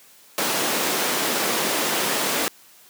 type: high-pass noise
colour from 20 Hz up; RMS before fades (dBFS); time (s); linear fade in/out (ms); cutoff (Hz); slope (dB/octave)
pink; -23; 0.38-2.48; 0; 270; 12
effects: white hiss -51 dBFS RMS until 2.89 s + high-pass 150 Hz 12 dB/octave